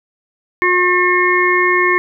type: harmonic tone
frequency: 359.9 Hz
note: F#4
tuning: 48 cents flat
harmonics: 1 / 3 / 5 / 6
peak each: -16 / -16 / -16 / -16 dBFS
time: 0.62-1.98 s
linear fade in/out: 0 ms
effects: none